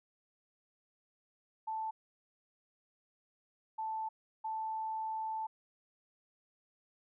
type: tone bursts at uneven times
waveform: sine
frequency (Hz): 880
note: A5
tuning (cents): 0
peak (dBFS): -35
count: 3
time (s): 1.67-1.91 / 3.78-4.09 / 4.44-5.47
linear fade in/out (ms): 10
effects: none